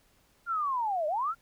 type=linear two-way sweep; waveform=sine; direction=down then up; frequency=1418 to 586 to 1418 Hz; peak=-27 dBFS; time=0.46-1.35 s; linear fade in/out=50 ms; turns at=1.07 s; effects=pink hiss -66 dBFS RMS until 1.41 s